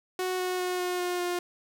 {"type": "tone with pitch steps", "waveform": "sawtooth", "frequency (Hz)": [368.7, 365.7, 362.8, 359.9, 357, 354.1], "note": ["F#4", "F#4", "F#4", "F#4", "F4", "F4"], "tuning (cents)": [-6, -20, -34, -48, 38, 24], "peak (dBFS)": -24, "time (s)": [0.19, 1.39], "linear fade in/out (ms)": 2, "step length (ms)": 200, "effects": []}